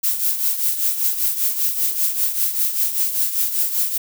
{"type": "noise with tremolo", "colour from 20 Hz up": "violet", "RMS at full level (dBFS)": -17, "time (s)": [0.03, 3.98], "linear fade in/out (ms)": 10, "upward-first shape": "triangle", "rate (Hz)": 5.1, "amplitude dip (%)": 70, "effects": []}